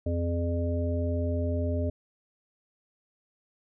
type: harmonic tone with a mistuned harmonic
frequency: 86 Hz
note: F2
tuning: 26 cents flat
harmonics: 1 / 3 / 5 / 7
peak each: -27 / -33 / -37 / -34 dBFS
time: 0.06-1.9 s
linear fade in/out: 5 ms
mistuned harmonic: 5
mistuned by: -42 cents
effects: none